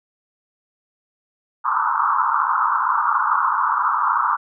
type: band-pass noise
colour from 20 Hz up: white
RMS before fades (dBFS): -19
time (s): 1.64-4.37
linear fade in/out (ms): 20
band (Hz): 880 to 1400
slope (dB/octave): 96
effects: none